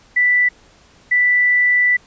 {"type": "tone pair in turn", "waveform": "sine", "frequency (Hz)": [1975.5, 1975.5], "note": ["B6", "B6"], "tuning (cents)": [0, 0], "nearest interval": "unison", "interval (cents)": 0, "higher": "neither", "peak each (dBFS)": -11, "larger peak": "neither", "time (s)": [[0.16, 0.49], [1.11, 1.97]], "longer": "second", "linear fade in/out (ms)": 10, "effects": ["pink hiss -50 dBFS RMS until 2.06 s", "resampled to 16000 Hz"]}